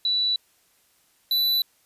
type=tone pair in turn; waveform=sine / square; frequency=3951 / 3974 Hz; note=B7 / B7; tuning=0 / +10 cents; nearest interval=unison; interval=10 cents; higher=second; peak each=-20 / -20 dBFS; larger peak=neither; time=0.05-0.36 / 1.31-1.62 s; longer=neither; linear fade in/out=2 ms; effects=white hiss -63 dBFS RMS until 1.85 s + resampled to 32000 Hz